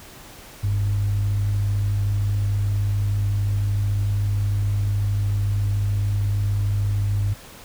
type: tone pair together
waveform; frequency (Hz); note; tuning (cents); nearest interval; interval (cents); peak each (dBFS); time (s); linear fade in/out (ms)
sine; 47.69 / 101.2; G1 / G#2; -47 / -44; octave + minor second; 1303; -27 / -18; 0.63-7.34; 10
effects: tanh soft clip ceiling -14 dBFS + pink hiss -43 dBFS RMS until 7.64 s